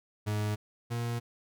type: tone pair in turn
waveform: 40% pulse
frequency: 105.4 / 118.31 Hz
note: G#2 / A#2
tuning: +26 / +26 cents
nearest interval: major second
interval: 200 cents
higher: second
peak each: -28 / -30 dBFS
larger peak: first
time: 0.26-0.56 / 0.9-1.2 s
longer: neither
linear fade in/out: 20 ms
effects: none